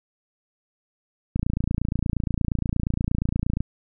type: click train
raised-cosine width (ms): 5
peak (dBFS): -11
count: 65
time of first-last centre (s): 1.36-3.606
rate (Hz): 28.5
effects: none